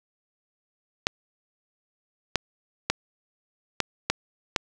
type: clicks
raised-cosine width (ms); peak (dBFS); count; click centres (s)
0.2; -4; 6; 1.069 / 2.357 / 2.9 / 3.803 / 4.1 / 4.562
effects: none